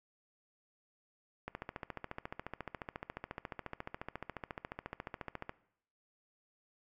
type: click train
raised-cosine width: 0.5 ms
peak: -25 dBFS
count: 58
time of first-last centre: 1.48-5.494 s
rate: 14.2 Hz
effects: noise-tail reverb RT60 0.7 s tail -19 dB re dry